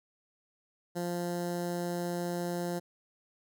15% pulse tone with notch filter, 174.61 Hz, F3, in tune, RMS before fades -34 dBFS, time 0.95-2.8 s, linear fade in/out 20 ms, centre 2500 Hz, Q 0.77, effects none

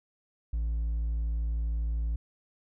sine tone with hard clipping, 56.4 Hz, A1, 44 cents sharp, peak -28 dBFS, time 0.53-2.16 s, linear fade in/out 5 ms, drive 2 dB, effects none

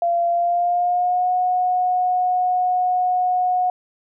sine tone with pitch glide, 688 to 728.9 Hz, F5 to F#5, -26 to -26 cents, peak -16 dBFS, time 0.02-3.7 s, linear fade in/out 2 ms, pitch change +100 cents, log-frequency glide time 0.28-1.31 s, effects none

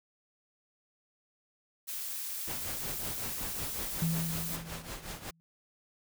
blue noise, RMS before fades -38 dBFS, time 1.87-4.57 s, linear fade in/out 20 ms
pink noise with tremolo, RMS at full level -39 dBFS, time 2.47-5.31 s, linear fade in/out 10 ms, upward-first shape triangle, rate 5.4 Hz, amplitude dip 80%
sine tone with exponential decay, 164.7 Hz, E3, 1 cent flat, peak -26 dBFS, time 4.02-5.4 s, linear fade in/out 0 ms, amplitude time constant 300 ms
effects none

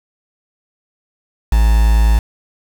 triangle tone with quantisation, 55 Hz, A1, in tune, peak -6 dBFS, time 1.52-2.19 s, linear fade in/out 5 ms, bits 4, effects none

